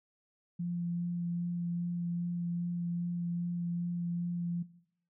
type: tone with vibrato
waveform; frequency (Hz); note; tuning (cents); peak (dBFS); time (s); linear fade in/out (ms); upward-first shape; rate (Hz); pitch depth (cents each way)
sine; 173.2; F3; -14; -32; 0.59-4.63; 10; sine; 2.5; 11
effects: noise-tail reverb RT60 0.7 s tail -18 dB re dry